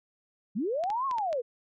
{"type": "linear two-way sweep", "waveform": "sine", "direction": "up then down", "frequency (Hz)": [171.4, 1112, 449.7], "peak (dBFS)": -27, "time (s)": [0.55, 1.42], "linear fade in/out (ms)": 20, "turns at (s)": 1.06}
{"type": "clicks", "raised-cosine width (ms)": 0.2, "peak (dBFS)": -24, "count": 5, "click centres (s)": [0.838, 0.902, 1.112, 1.184, 1.329]}
{"effects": []}